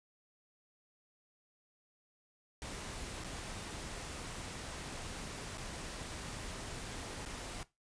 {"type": "noise with dropouts", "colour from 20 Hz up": "pink", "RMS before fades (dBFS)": -44, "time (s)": [2.62, 7.63], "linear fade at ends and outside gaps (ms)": 0, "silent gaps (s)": [[3.238, 3.245], [5.574, 5.58], [7.252, 7.26]], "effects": ["noise-tail reverb RT60 0.2 s tail -17 dB re dry", "resampled to 22050 Hz"]}